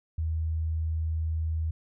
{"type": "tone", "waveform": "sine", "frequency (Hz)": 80, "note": "D#2", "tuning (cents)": 49, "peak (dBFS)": -26, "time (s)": [0.18, 1.71], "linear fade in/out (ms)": 5, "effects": []}